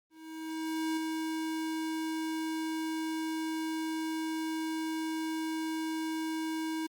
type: tone with ADSR envelope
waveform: square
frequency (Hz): 318.9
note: D#4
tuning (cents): +43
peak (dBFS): -30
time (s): 0.1-6.87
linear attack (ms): 870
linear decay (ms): 6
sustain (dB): -3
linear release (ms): 10
effects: Opus 24 kbps